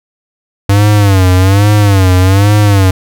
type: tone with vibrato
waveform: square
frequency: 98 Hz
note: G2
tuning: in tune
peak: -5 dBFS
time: 0.69-2.91 s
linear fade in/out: 5 ms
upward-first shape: sine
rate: 1.2 Hz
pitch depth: 120 cents each way
effects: none